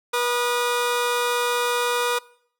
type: tone pair together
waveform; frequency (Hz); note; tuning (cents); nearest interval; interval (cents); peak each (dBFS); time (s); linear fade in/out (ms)
20% pulse; 484.4 / 1223.7; B4 / D#6; -34 / -29; octave + major third; 1605; -17 / -21; 0.13-2.19; 10
effects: noise-tail reverb RT60 0.6 s tail -22 dB re dry